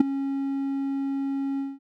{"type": "tone with ADSR envelope", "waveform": "triangle", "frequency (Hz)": 274.3, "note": "C#4", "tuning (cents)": -18, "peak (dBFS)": -7, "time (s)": [0, 1.79], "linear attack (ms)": 6, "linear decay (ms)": 11, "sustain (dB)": -16, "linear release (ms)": 200, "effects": []}